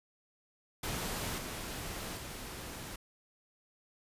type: noise with level steps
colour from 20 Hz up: pink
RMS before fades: -37 / -41 / -44 dBFS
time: 0.83-2.96 s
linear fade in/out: 5 ms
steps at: 1.38 / 2.17 s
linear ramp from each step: 2 ms
effects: resampled to 32000 Hz